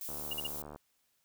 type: noise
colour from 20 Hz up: violet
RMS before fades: -41 dBFS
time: 0.01-0.62 s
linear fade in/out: 2 ms
type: click train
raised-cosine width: 1 ms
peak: -32 dBFS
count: 51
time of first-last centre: 0.09-0.76 s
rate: 74.6 Hz
type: tone bursts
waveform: triangle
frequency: 2850 Hz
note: F7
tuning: 34 cents sharp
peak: -32 dBFS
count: 3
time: 0.31-0.47 s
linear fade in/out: 5 ms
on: 24 ms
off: 44 ms
effects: white hiss -75 dBFS RMS until 1.24 s